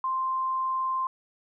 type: tone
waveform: sine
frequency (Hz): 1046.5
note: C6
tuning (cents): 0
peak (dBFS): -25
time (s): 0.04-1.07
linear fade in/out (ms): 2
effects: none